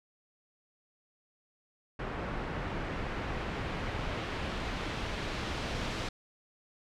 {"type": "noise with low-pass filter sweep", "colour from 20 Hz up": "pink", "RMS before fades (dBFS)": -36, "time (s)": [1.99, 6.09], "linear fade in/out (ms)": 5, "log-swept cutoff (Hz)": [1700, 4400], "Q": 0.85, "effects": []}